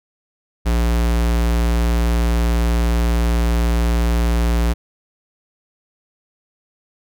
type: tone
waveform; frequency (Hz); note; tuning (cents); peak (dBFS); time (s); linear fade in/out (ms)
square; 58.27; A#1; 0; -15; 0.65-4.74; 20
effects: none